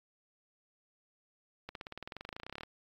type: accelerating click train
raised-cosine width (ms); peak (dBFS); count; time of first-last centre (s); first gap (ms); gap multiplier
0.3; -26; 24; 1.69-2.634; 62; 0.96
effects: AAC 64 kbps